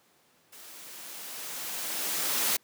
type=noise with level ramp; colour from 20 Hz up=white; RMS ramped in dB=-49 to -26 dBFS; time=0.52-2.57 s; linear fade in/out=10 ms; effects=pink hiss -64 dBFS RMS until 2.63 s + high-pass 200 Hz 12 dB/octave